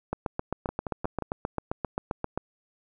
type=two click trains; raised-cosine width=1 ms; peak=-17 / -14 dBFS; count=4 / 18; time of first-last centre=0.69-1.223 / 0.13-2.376 s; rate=5.63 / 7.57 Hz; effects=none